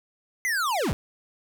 square linear sweep, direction down, 2084 to 37 Hz, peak -24 dBFS, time 0.45-0.93 s, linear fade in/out 0 ms, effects none

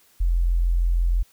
sine tone, 43.07 Hz, F1, 23 cents flat, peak -17 dBFS, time 0.2-1.23 s, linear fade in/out 10 ms, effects white hiss -58 dBFS RMS until 1.32 s

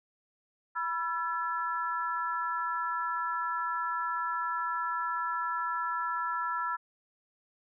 sine tone cluster, 981 / 1344 / 1712 Hz, B5 / E6 / A6, -12 / +33 / -48 cents, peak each -34 / -32 / -38 dBFS, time 0.75-6.77 s, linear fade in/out 20 ms, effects none

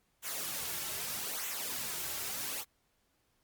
white noise with flanger, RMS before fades -38 dBFS, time 0.22-2.65 s, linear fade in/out 50 ms, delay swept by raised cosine 0.2 to 4.2 ms, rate 0.8 Hz, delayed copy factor -0.65, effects pink hiss -75 dBFS RMS until 3.43 s + Opus 48 kbps

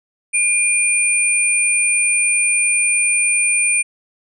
sine tone pair together, 2413 / 9110 Hz, D7 / C#9, +46 / +46 cents, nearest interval octave + major seventh, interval 2300 cents, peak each -16 dBFS, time 0.33-3.83 s, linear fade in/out 20 ms, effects none

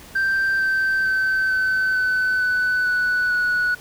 sine tone with pitch steps, 1568 / 1553.6 / 1539.3 / 1525.1 / 1511.1 / 1497.2 / 1483.4 / 1469.8 Hz, G6 / G6 / G6 / G6 / F#6 / F#6 / F#6 / F#6, 0 / -16 / -32 / -48 / +36 / +20 / +4 / -12 cents, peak -15 dBFS, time 0.15-3.75 s, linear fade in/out 10 ms, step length 450 ms, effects tanh soft clip ceiling -16 dBFS + pink hiss -43 dBFS RMS until 3.8 s

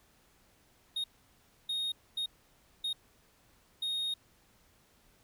triangle tone bursts at uneven times, 3721 Hz, A#7, 4 cents flat, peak -30 dBFS, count 5, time 0.96-1.04 / 1.69-1.92 / 2.17-2.26 / 2.84-2.93 / 3.82-4.14 s, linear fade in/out 5 ms, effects pink hiss -66 dBFS RMS until 5.23 s

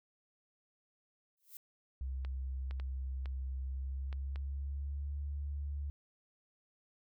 violet noise with exponential growth, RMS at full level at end -46 dBFS, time 1.37-1.57 s, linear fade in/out 2 ms, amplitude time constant 42 ms
sine tone with pitch glide, 65.7 to 71.65 Hz, C2 to D2, +8 to -42 cents, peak -36 dBFS, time 2.01-5.9 s, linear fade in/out 0 ms, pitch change +150 cents, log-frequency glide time 3.6-5.17 s
clicks, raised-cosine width 0.3 ms, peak -33 dBFS, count 6, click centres 2.249 / 2.71 / 2.799 / 3.258 / 4.128 / 4.359 s
effects none

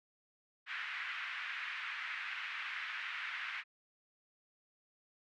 white band-pass noise, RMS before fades -42 dBFS, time 0.66-3.64 s, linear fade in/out 50 ms, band 1400 to 2400 Hz, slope 24 dB/octave, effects none

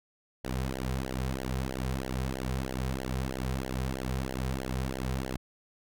sawtooth tone with flanger, 65 Hz, C2, 11 cents flat, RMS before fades -33 dBFS, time 0.44-5.37 s, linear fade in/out 5 ms, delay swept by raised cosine 0.79 to 3.49 ms, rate 3.1 Hz, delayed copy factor -1, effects none

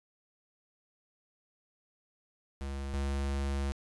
square tone pair in turn, 68.8 / 69.24 Hz, C#2 / C#2, -12 / -1 cents, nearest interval unison, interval 11 cents, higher second, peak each -36 / -31 dBFS, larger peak second, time 2.61-2.94 / 2.94-3.72 s, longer second, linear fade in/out 0 ms, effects resampled to 24000 Hz

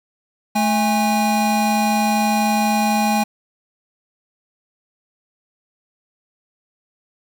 square tone pair together, 216.9 / 819.4 Hz, A3 / G#5, -25 / -24 cents, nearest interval octave + major seventh, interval 2301 cents, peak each -19 dBFS, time 0.55-3.24 s, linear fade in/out 10 ms, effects 9-bit

